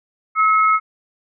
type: tone pair together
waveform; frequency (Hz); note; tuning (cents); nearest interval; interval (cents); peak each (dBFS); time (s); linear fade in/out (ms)
sine; 1288.2 / 2168; E6 / C#7; -40 / -39; major sixth; 901; -12 / -21; 0.35-0.8; 50
effects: none